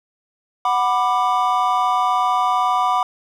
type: chord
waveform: triangle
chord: B minor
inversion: second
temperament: just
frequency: 740.8 / 987.8 / 1185.3 Hz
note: F#5 / B5 / D6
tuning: +2 / 0 / +16 cents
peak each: -18 dBFS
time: 0.65-3.03 s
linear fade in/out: 2 ms
effects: none